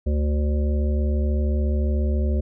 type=harmonic tone with a mistuned harmonic; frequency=74 Hz; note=D2; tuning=14 cents sharp; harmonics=1 / 3 / 5 / 7 / 8; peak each=-19 / -29 / -33 / -36 / -37 dBFS; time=0.06-2.41 s; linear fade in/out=10 ms; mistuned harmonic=1; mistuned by=-55 cents; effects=none